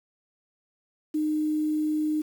sine tone with quantisation, 306.4 Hz, D#4, 27 cents flat, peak -23 dBFS, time 1.14-2.22 s, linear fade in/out 10 ms, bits 8, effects none

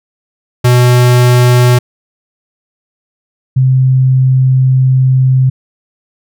square / sine tone pair in turn, 123.47 / 130.4 Hz, B2 / C3, 0 / -5 cents, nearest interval minor second, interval 95 cents, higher second, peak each -5 dBFS, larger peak neither, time 0.64-1.79 / 3.56-5.5 s, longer second, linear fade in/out 10 ms, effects none

